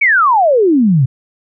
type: exponential sweep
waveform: sine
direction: down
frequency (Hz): 2338 to 121.4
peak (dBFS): -7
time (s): 0.01-1.06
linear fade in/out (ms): 10
effects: none